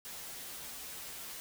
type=noise with comb filter; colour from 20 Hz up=white; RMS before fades=-45 dBFS; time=0.05-1.4 s; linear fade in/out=0 ms; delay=9.8 ms; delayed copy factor=-0.8; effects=none